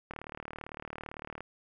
click train, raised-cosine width 0.5 ms, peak -25 dBFS, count 50, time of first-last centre 0.11-1.406 s, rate 37.8 Hz, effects none

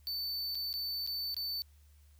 square tone with dropouts, 4527 Hz, C#8, 36 cents sharp, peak -35 dBFS, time 0.07-1.62 s, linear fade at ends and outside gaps 0 ms, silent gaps 0.548-0.553 / 0.729-0.739 / 1.065-1.074 / 1.344-1.366 s, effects added 73 Hz sine -58 dBFS peak until 2.19 s + white hiss -71 dBFS RMS until 2.19 s

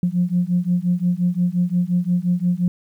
sine beating tone pair, 174.61 / 180.31 Hz, F3 / F#3, 0 / -44 cents, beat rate 5.7 Hz, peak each -19 dBFS, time 0.03-2.68 s, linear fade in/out 2 ms, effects tanh soft clip ceiling -9 dBFS + 9-bit

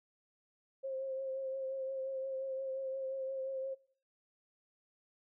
sine tone with vibrato, 532 Hz, C5, 29 cents sharp, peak -36 dBFS, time 0.83-3.75 s, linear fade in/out 20 ms, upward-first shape triangle, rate 5.7 Hz, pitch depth 28 cents each way, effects noise-tail reverb RT60 0.5 s tail -22 dB re dry

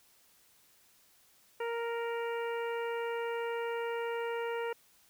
harmonic tone, 466.2 Hz, A#4, in tune, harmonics 1 / 2 / 3 / 4 / 5 / 6, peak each -34 / -40 / -44 / -46 / -48 / -50 dBFS, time 1.6-4.73 s, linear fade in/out 5 ms, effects white hiss -65 dBFS RMS until 5.09 s

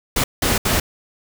pink noise bursts at uneven times, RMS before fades -18 dBFS, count 3, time 0.16-0.24 / 0.42-0.58 / 0.65-0.8 s, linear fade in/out 5 ms, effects none

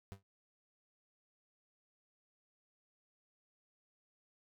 35% pulse tone with exponential decay, 98 Hz, G2, in tune, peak -40 dBFS, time 0.12-0.23 s, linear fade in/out 0 ms, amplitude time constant 22 ms, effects none

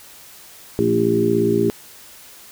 harmonic tone with a mistuned harmonic, 57.1 Hz, A#1, 35 cents flat, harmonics 2 / 3 / 4 / 5 / 6 / 7, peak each -26 / -27 / -22 / -26 / -20 / -18 dBFS, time 0.79-1.7 s, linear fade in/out 0 ms, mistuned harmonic 4, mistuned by -29 cents, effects white hiss -43 dBFS RMS until 2.51 s

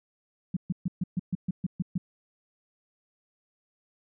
sine tone bursts, 180 Hz, F#3, 47 cents flat, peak -24 dBFS, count 10, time 0.54-1.98 s, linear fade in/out 5 ms, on 27 ms, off 130 ms, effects none

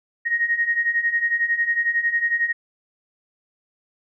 sine beating tone pair, 1864.7 / 1875.7 Hz, A#6 / A#6, 0 / +10 cents, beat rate 11 Hz, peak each -24 / -20 dBFS, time 0.25-2.53 s, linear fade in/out 20 ms, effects none

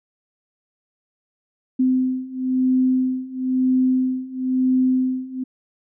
sine beating tone pair, 256.7 / 257.7 Hz, C4 / C4, -33 / -26 cents, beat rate 1 Hz, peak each -21 / -19 dBFS, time 1.79-5.44 s, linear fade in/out 10 ms, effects none

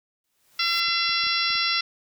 white noise with exponential growth, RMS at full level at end -39 dBFS, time 0.24-0.8 s, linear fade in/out 2 ms, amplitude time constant 120 ms
harmonic tone, 680 Hz, F5, 46 cents flat, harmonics 2 / 3 / 4 / 5 / 6 / 7 / 8, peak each -29 / -29 / -29 / -29 / -29 / -29 / -29 dBFS, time 0.59-1.81 s, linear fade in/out 5 ms
clicks, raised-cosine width 3 ms, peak -36 dBFS, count 6, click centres 0.885 / 1.093 / 1.238 / 1.268 / 1.504 / 1.554 s
effects none

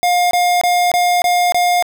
square tone bursts, 710 Hz, F5, 28 cents sharp, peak -12 dBFS, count 6, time 0.03-1.825 s, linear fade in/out 0 ms, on 280 ms, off 23 ms, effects none

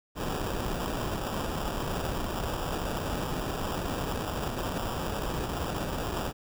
pink noise with sample-and-hold, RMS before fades -32 dBFS, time 0.15-6.33 s, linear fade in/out 50 ms, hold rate 2100 Hz, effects none

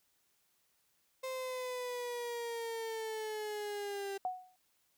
35% pulse linear sweep, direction down, 523.3 to 392 Hz, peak -36 dBFS, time 1.23-4.18 s, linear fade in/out 10 ms
sine tone with exponential decay, 737 Hz, F#5, 7 cents flat, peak -30 dBFS, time 4.25-4.56 s, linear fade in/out 1 ms, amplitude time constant 67 ms
effects white hiss -75 dBFS RMS until 4.97 s

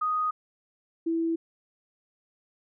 sine tone pair in turn, 1245 / 329.8 Hz, D#6 / E4, +1 / +1 cents, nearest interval octave + major seventh, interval 2300 cents, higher first, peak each -24 / -24 dBFS, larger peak neither, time 0.01-0.31 / 1.06-1.36 s, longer neither, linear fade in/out 10 ms, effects none

